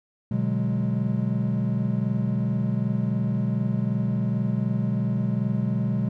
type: chord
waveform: triangle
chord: G# half-diminished seventh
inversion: first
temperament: equal with one note detuned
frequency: 122.97 / 146.83 / 185 / 207.7 Hz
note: B2 / D3 / F#3 / G#3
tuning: -7 / 0 / 0 / 0 cents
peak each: -24 / -29 / -26 / -25 dBFS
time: 0.31-6.09 s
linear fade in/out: 5 ms
effects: none